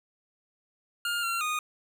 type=tone with pitch steps; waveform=25% pulse; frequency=1410 / 1371 / 1234 Hz; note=F6 / F6 / D#6; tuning=+16 / -32 / -15 cents; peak=-24 dBFS; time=1.05-1.59 s; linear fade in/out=2 ms; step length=180 ms; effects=none

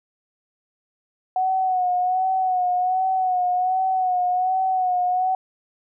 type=tone with vibrato; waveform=sine; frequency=739 Hz; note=F#5; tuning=2 cents flat; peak=-18 dBFS; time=1.36-5.35 s; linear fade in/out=2 ms; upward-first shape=sine; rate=1.3 Hz; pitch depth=44 cents each way; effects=none

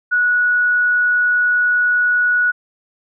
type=tone; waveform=sine; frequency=1465 Hz; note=F#6; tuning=18 cents flat; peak=-12 dBFS; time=0.11-2.52 s; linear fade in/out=20 ms; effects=none

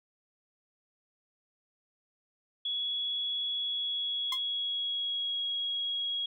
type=tone with pitch glide; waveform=sine; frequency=3366 to 3308 Hz; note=G#7 to G#7; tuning=+23 to -8 cents; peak=-30 dBFS; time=2.65-6.26 s; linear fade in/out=5 ms; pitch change=-31 cents; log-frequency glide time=3.55-5.42 s
type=tone with exponential decay; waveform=sawtooth; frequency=1046.5 Hz; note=C6; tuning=in tune; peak=-27 dBFS; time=4.32-4.4 s; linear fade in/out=5 ms; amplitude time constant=17 ms
effects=none

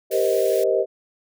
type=chord; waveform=sine; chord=C minor seventh; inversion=second; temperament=just; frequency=392.4 / 470.9 / 523.3 / 627.9 Hz; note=G4 / Bb4 / C5 / Eb5; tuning=+2 / +18 / 0 / +16 cents; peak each=-22 / -23 / -23 / -22 dBFS; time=0.1-0.86 s; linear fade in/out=50 ms
type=high-pass noise; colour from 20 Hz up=white; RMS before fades=-36 dBFS; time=0.11-0.64 s; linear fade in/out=5 ms; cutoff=1600 Hz; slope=48 dB/octave
effects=none

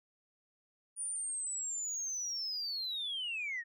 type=linear sweep; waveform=sine; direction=down; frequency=9530 to 1802 Hz; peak=-34 dBFS; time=0.96-3.64 s; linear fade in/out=50 ms; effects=tanh soft clip ceiling -32 dBFS

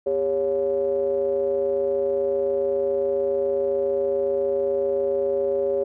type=ring-modulated tone; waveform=triangle; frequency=77.4 Hz; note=D#2; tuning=9 cents flat; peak=-15 dBFS; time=0.06-5.84 s; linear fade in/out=10 ms; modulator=478 Hz; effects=none

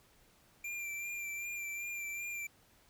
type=tone with vibrato; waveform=square; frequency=2371 Hz; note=D7; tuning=16 cents sharp; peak=-39 dBFS; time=0.64-2.47 s; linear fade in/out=5 ms; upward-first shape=sine; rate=2.6 Hz; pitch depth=26 cents each way; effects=pink hiss -66 dBFS RMS until 2.89 s

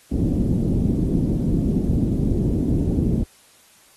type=low-pass noise; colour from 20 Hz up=white; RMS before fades=-20 dBFS; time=0.11-3.24 s; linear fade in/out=10 ms; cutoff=290 Hz; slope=24 dB/octave; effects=white hiss -53 dBFS RMS until 3.96 s + AAC 32 kbps

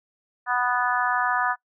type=harmonic tone; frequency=246.9 Hz; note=B3; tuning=in tune; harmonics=3 / 4 / 5 / 6 / 7; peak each=-27 / -27 / -27 / -27 / -27 dBFS; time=0.46-1.56 s; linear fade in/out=50 ms; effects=noise-tail reverb RT60 0.1 s tail -21 dB re dry

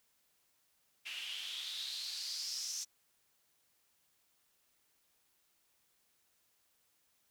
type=noise with band-pass filter sweep; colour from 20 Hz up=white; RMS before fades=-42 dBFS; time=1.05-2.85 s; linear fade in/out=20 ms; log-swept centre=2700 to 6000 Hz; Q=5.3; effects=white hiss -75 dBFS RMS until 7.3 s

